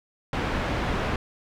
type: low-pass noise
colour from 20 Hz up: pink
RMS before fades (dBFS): -27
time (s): 0.33-1.16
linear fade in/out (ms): 2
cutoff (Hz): 2400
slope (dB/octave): 12
effects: none